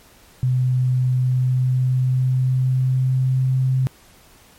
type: tone with pitch glide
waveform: sine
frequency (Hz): 127.2 to 130.32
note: C3 to C3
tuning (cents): -48 to -7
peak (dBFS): -15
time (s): 0.43-3.87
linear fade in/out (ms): 0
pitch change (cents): +41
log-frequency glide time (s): 1.19-3.54
effects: pink hiss -50 dBFS RMS until 4.58 s + MP3 64 kbps